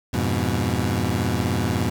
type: chord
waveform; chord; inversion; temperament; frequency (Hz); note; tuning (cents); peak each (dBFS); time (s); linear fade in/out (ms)
20% pulse; F diminished; none; equal; 87.31 / 103.83 / 123.47; F2 / Ab2 / Cb3; 0 / 0 / 0; -20; 0.13-1.9; 10
effects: 7-bit